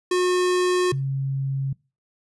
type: tone pair in turn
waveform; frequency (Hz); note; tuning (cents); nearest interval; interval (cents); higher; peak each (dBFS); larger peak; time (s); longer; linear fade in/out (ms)
square / sine; 362.1 / 135.89; F#4 / C#3; -37 / -34; octave + perfect fourth; 1697; first; -19 / -22; first; 0.11-0.92 / 0.92-1.73; neither; 5
effects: noise-tail reverb RT60 0.3 s tail -23 dB re dry + resampled to 24000 Hz